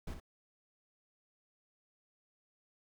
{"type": "noise with echo", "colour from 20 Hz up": "brown", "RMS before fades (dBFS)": -41, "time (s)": [0.07, 0.14], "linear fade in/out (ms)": 5, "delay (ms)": 61, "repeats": 1, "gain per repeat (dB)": -7, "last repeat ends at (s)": 0.201, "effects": []}